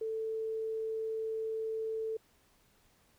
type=tone; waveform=sine; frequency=442.8 Hz; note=A4; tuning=11 cents sharp; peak=-33 dBFS; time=0.01-2.17 s; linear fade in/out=5 ms; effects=pink hiss -68 dBFS RMS until 3.18 s